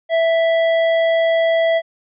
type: tone with tanh clipping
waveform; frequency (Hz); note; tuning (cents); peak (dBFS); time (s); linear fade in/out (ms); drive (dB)
sine; 659.3; E5; 0; -15; 0.09-1.82; 50; 15
effects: resampled to 8000 Hz